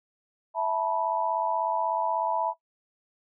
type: chord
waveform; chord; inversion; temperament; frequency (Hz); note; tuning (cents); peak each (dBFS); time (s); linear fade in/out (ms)
sine; E suspended fourth; none; equal with one note detuned; 659.3 / 880 / 976.4; E5 / A5 / B5; 0 / 0 / -20; -29; 0.54-2.54; 50
effects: noise-tail reverb RT60 0.1 s tail -17 dB re dry